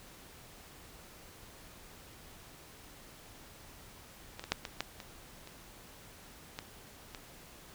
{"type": "clicks", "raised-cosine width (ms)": 0.2, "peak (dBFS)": [-24, -24, -11, -21, -15, -27, -30, -21, -25], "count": 9, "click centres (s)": [4.395, 4.44, 4.52, 4.652, 4.806, 5.002, 5.474, 6.589, 7.148], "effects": ["pink hiss -54 dBFS RMS until 7.74 s"]}